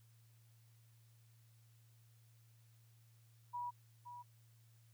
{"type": "tone with echo", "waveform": "sine", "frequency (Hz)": 970, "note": "B5", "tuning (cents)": -31, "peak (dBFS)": -40, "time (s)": [3.53, 3.71], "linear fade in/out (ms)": 20, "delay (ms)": 520, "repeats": 1, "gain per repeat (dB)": -9, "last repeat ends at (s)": 4.23, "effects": ["added 114 Hz sine -64 dBFS peak until 4.93 s", "white hiss -75 dBFS RMS until 4.93 s"]}